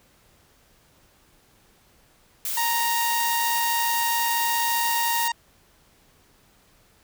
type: noise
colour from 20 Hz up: blue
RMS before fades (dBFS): -28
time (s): 2.45-5.28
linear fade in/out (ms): 2
type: harmonic tone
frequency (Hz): 932.3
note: A#5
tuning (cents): 0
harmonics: 1 / 2 / 3 / 4 / 5 / 6 / 7 / 8 / 9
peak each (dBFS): -24 / -30 / -34 / -36 / -38 / -40 / -41 / -42 / -43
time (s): 2.57-5.32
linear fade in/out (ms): 5
effects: pink hiss -59 dBFS RMS until 7.03 s